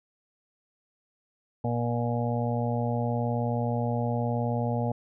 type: harmonic tone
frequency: 119.1 Hz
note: A#2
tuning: 38 cents sharp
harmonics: 1 / 2 / 4 / 5 / 6 / 7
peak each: -28 / -31 / -34 / -35 / -36 / -36 dBFS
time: 1.64-4.92 s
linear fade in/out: 5 ms
effects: none